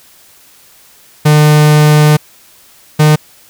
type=tone pair in turn; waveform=45% pulse; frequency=150.8 / 152.38 Hz; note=D3 / D#3; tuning=+46 / -36 cents; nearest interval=unison; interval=18 cents; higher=second; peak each=-4 dBFS; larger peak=neither; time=1.25-2.17 / 2.99-3.16 s; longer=first; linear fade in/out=10 ms; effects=white hiss -43 dBFS RMS until 3.49 s